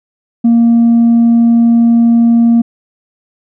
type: tone with tanh clipping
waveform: triangle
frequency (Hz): 233.1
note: A#3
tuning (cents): 0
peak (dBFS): -5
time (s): 0.44-2.62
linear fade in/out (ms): 10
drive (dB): 6
effects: none